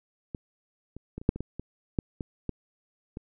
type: clicks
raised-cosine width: 3 ms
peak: -21 / -28 / -23 / -28 / -7 / -23 / -19 / -22 / -12 / -20 / -17 / -24 dBFS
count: 12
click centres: 0.348 / 0.966 / 1.18 / 1.215 / 1.291 / 1.36 / 1.406 / 1.596 / 1.988 / 2.208 / 2.493 / 3.171 s
effects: none